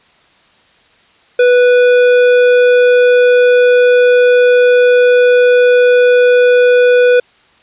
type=tone with tanh clipping; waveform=sine; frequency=492.8 Hz; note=B4; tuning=4 cents flat; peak=-7 dBFS; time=1.39-7.2 s; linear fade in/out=5 ms; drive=14 dB; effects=white hiss -49 dBFS RMS until 7.62 s + resampled to 8000 Hz